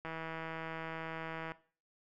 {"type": "click train", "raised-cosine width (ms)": 0.5, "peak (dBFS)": -27, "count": 239, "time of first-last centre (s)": [0.05, 1.519], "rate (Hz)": 162, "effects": ["noise-tail reverb RT60 0.4 s tail -17 dB re dry"]}